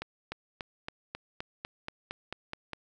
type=accelerating click train; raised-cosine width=0.3 ms; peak=-20 dBFS; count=12; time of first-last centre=0.02-2.733 s; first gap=300 ms; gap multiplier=0.96; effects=none